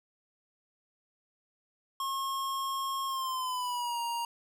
square tone with pitch glide, 1080 to 940.2 Hz, C#6 to A#5, -45 to +15 cents, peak -32 dBFS, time 2-4.25 s, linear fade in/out 2 ms, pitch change -240 cents, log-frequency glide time 3.07-4 s, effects none

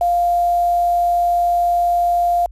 sine tone with quantisation, 698.5 Hz, F5, in tune, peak -13 dBFS, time 0.01-2.46 s, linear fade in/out 2 ms, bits 6, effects added 50 Hz sine -36 dBFS peak until 2.51 s + resampled to 32000 Hz

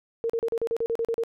sine tone bursts, 460 Hz, A#4, 23 cents flat, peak -23 dBFS, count 11, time 0.24-1.236 s, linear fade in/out 0 ms, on 56 ms, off 38 ms, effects none

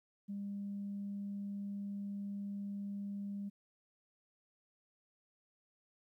sine tone, 200.8 Hz, G3, 42 cents sharp, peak -38 dBFS, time 0.28-3.5 s, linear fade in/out 20 ms, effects tanh soft clip ceiling -34 dBFS + 13-bit

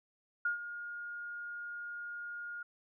sine tone with ADSR envelope, 1424 Hz, F6, 33 cents sharp, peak -28 dBFS, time 0.45-2.63 s, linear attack 5 ms, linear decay 120 ms, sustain -12 dB, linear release 6 ms, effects none

